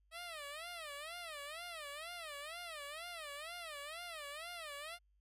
10% pulse tone with vibrato, 633 Hz, D#5, 30 cents sharp, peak -37 dBFS, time 0.11-4.99 s, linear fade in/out 50 ms, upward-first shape sine, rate 2.1 Hz, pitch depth 190 cents each way, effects added 50 Hz sine -70 dBFS peak until 5.2 s + resampled to 32000 Hz

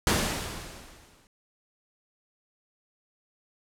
pink noise with exponential decay, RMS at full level -22 dBFS, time 0.07-1.27 s, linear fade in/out 1 ms, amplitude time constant 260 ms, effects low-pass 11000 Hz 12 dB/octave

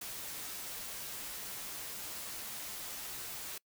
white noise with comb filter, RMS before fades -43 dBFS, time 0.01-3.58 s, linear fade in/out 5 ms, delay 12 ms, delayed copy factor -0.5, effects noise-tail reverb RT60 0.1 s tail -24 dB re dry

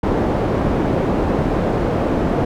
white low-pass noise, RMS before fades -18 dBFS, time 0.03-2.45 s, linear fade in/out 5 ms, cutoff 480 Hz, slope 12 dB/octave, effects none

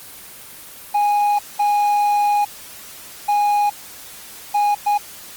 triangle tone bursts at uneven times, 825 Hz, G#5, 12 cents flat, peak -12 dBFS, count 5, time 0.94-1.39 / 1.59-2.45 / 3.28-3.7 / 4.54-4.75 / 4.86-4.98 s, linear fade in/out 10 ms, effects white hiss -38 dBFS RMS until 5.36 s + Opus 24 kbps

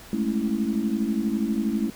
sine chord, A major seventh, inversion third, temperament equal, 207.7 / 220 / 277.2 / 329.6 Hz, G#3 / A3 / C#4 / E4, 0 / 0 / 0 / 0 cents, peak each -28 / -25 / -30 / -30 dBFS, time 0.13-1.9 s, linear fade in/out 2 ms, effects pink hiss -45 dBFS RMS until 1.95 s

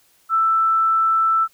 sine tone, 1325 Hz, E6, 9 cents sharp, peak -14 dBFS, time 0.29-1.48 s, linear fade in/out 50 ms, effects white hiss -58 dBFS RMS until 1.53 s

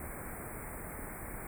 pink band-stop noise, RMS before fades -43 dBFS, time 0-1.47 s, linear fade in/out 2 ms, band 2300 to 8000 Hz, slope 96 dB/octave, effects none

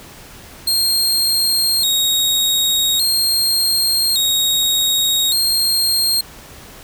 sawtooth tone with vibrato, 3984 Hz, B7, 14 cents sharp, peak -11 dBFS, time 0.67-6.21 s, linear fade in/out 5 ms, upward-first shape square, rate 0.43 Hz, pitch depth 97 cents each way, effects pink hiss -39 dBFS RMS until 6.83 s

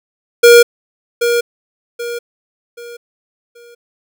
square tone with echo, 474.5 Hz, A#4, 31 cents sharp, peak -3 dBFS, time 0.43-0.63 s, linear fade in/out 10 ms, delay 780 ms, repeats 4, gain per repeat -9 dB, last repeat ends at 3.75 s, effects none

